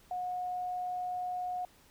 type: tone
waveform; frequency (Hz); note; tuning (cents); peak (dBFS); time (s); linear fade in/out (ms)
sine; 725; F#5; -35; -33; 0.11-1.65; 2
effects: pink hiss -62 dBFS RMS until 1.9 s